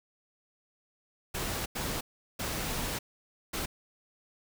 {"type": "noise bursts at uneven times", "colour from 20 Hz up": "pink", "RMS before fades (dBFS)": -34, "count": 4, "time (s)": [[1.34, 1.66], [1.75, 2.01], [2.39, 2.99], [3.53, 3.66]], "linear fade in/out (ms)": 10, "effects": []}